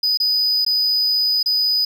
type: tone with dropouts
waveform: triangle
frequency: 4978 Hz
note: D#8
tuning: in tune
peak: -14 dBFS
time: 0.03-1.85 s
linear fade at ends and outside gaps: 5 ms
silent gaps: 0.174-0.2 / 0.649-0.663 / 1.429-1.459 s
effects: none